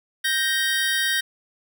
25% pulse tone pair together, 1568 / 1867.7 Hz, G6 / A#6, 0 / +3 cents, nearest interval minor third, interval 303 cents, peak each -20 / -19 dBFS, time 0.24-1.21 s, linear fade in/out 10 ms, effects none

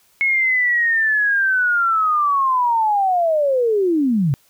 sine linear sweep, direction down, 2188 to 126.6 Hz, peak -14 dBFS, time 0.21-4.34 s, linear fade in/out 0 ms, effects white hiss -57 dBFS RMS until 4.49 s

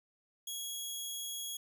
15% pulse tone, 3322 Hz, G#7, in tune, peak -31 dBFS, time 0.47-1.57 s, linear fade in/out 5 ms, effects none

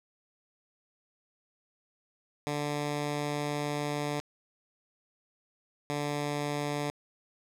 10% pulse tone pair in turn, 146.83 / 146.21 Hz, D3 / D3, 0 / -7 cents, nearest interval unison, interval 7 cents, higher first, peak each -22 dBFS, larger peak neither, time 2.47-4.2 / 5.9-6.9 s, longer first, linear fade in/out 0 ms, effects low-pass 10000 Hz 12 dB/octave + 8-bit

